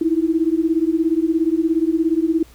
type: beating tone pair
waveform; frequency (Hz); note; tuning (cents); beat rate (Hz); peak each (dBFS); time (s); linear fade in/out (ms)
sine; 316.7 / 333.7; D#4 / E4; +31 / +21; 17; -18; 0.01-2.43; 5
effects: added 60 Hz sine -47 dBFS peak until 2.54 s + pink hiss -50 dBFS RMS until 2.54 s